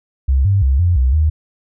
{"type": "tone with pitch steps", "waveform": "sine", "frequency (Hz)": [66.8, 98.6, 66.9, 87.8, 64.1, 77.4], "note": ["C2", "G2", "C2", "F2", "C2", "D#2"], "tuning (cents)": [36, 11, 39, 10, -35, -9], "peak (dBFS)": -10, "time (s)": [0.28, 1.3], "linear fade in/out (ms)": 10, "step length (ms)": 170, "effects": []}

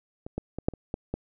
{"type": "clicks", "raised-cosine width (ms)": 2, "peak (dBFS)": [-24, -17, -20, -9, -28, -16, -16], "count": 7, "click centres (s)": [0.265, 0.38, 0.586, 0.685, 0.737, 0.941, 1.14], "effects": []}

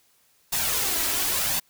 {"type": "noise with flanger", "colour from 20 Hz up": "white", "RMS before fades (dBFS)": -25, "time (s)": [0.52, 1.6], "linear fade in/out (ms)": 10, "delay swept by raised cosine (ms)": [1.1, 3.1], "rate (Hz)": 0.94, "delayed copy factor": 0.5, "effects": ["white hiss -63 dBFS RMS until 1.69 s"]}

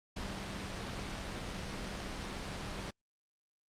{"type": "tone in noise", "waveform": "sine", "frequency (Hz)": 194.7, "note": "G3", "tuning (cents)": -12, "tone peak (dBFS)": -48, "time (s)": [0.16, 2.91], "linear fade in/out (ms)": 10, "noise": "pink", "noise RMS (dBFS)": -40, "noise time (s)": [0.16, 2.91], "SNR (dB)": -11, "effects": ["low-pass 6000 Hz 12 dB/octave", "Opus 48 kbps"]}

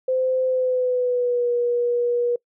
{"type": "tone with pitch glide", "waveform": "sine", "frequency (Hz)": [516, 481.4], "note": ["C5", "B4"], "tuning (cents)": [-24, -44], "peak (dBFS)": -18, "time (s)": [0.08, 2.36], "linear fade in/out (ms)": 5, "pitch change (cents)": -120, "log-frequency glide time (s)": [0.46, 1.51], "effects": ["noise-tail reverb RT60 0.1 s tail -24 dB re dry"]}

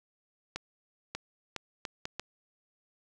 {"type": "accelerating click train", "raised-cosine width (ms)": 0.2, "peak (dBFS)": -18, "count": 6, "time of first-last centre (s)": [0.56, 2.196], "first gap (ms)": 590, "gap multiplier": 0.7, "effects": []}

